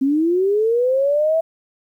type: linear sweep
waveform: sine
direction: up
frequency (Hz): 261.6 to 659.3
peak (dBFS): -14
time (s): 0.01-1.41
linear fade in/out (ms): 10
effects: 9-bit